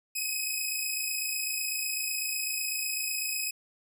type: tone pair together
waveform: 10% pulse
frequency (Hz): 2522 / 2550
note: D#7 / D#7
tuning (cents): +23 / +42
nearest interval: unison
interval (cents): 19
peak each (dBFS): -24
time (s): 0.15-3.51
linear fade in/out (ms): 10
effects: none